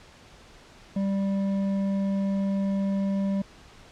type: tone with hard clipping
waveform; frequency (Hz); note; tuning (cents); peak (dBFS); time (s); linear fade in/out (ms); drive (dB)
sine; 196.2; G3; +2; -25; 0.96-3.42; 5; 7
effects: pink hiss -51 dBFS RMS until 3.91 s + low-pass 6000 Hz 12 dB/octave